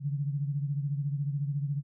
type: beating tone pair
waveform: sine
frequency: 140.9 / 154.9 Hz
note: C#3 / D#3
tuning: +29 / -7 cents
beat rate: 14 Hz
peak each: -29 / -36 dBFS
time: 0-1.83 s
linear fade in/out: 50 ms
effects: none